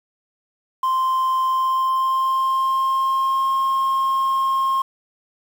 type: tone with pitch glide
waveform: sine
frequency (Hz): 1044 to 1070.3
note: C6 to C6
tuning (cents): -4 to +39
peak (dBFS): -14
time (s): 0.83-4.82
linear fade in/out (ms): 5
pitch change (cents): +43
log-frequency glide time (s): 1.45-3.51
effects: tanh soft clip ceiling -16 dBFS + 7-bit